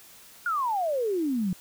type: exponential sweep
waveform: sine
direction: down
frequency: 1464 to 174.5 Hz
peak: -24 dBFS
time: 0.46-1.53 s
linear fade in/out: 2 ms
effects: white hiss -51 dBFS RMS until 1.6 s